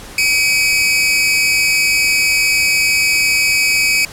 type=tone pair together; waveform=sawtooth; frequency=2288 / 2534 Hz; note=D7 / D#7; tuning=-46 / +31 cents; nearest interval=major second; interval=177 cents; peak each=-11 dBFS; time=0.18-4.05 s; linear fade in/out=2 ms; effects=pink hiss -34 dBFS RMS until 4.12 s + low-pass 12000 Hz 12 dB/octave